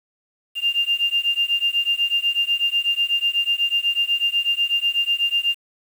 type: beating tone pair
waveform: sine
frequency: 2794 / 2802.1 Hz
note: F7 / F7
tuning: 0 / +5 cents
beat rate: 8.1 Hz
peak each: -21 / -21 dBFS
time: 0.55-5.56 s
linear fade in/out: 50 ms
effects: 7-bit